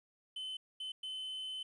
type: tone bursts at uneven times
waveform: triangle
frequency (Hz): 3048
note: G7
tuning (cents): -49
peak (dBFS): -38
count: 3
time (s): 0.36-0.57 / 0.8-0.92 / 1.03-1.63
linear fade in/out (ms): 5
effects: resampled to 22050 Hz + 12-bit